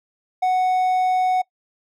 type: tone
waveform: triangle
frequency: 740 Hz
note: F#5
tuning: in tune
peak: -14 dBFS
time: 0.42-1.42 s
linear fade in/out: 10 ms
effects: noise-tail reverb RT60 0.1 s tail -22 dB re dry